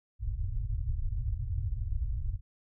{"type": "low-pass noise", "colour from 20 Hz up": "pink", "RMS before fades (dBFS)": -32, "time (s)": [0.19, 2.41], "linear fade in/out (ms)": 50, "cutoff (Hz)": 120, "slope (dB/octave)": 96, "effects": []}